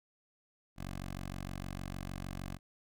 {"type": "tone with notch filter", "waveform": "10% pulse", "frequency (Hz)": 46.51, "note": "F#1", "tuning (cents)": 10, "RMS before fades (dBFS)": -42, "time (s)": [0.76, 2.59], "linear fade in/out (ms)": 50, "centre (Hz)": 410, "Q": 1.8, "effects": []}